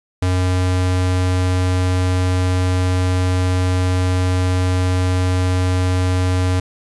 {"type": "tone", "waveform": "square", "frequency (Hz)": 91.5, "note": "F#2", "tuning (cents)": -19, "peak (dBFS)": -15, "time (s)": [0.22, 6.6], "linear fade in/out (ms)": 5, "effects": ["resampled to 24000 Hz", "8-bit"]}